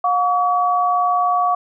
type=tone pair together; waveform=sine; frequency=717 / 1135.7 Hz; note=F5 / C#6; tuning=+45 / +42 cents; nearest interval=minor sixth; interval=797 cents; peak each=-17 dBFS; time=0.04-1.55 s; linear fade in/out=5 ms; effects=none